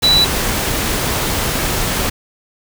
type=tone in noise; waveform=sine; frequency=3951 Hz; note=B7; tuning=in tune; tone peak=-9 dBFS; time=0.03-0.25 s; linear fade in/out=10 ms; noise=pink; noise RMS=-18 dBFS; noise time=0.02-2.1 s; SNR=+6 dB; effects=none